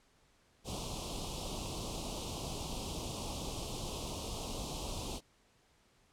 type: band-stop noise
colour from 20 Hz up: pink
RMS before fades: -40 dBFS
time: 0.64-5.21 s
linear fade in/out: 50 ms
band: 1100 to 2700 Hz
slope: 48 dB/octave
effects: pink hiss -69 dBFS RMS until 6.12 s + low-pass 9000 Hz 12 dB/octave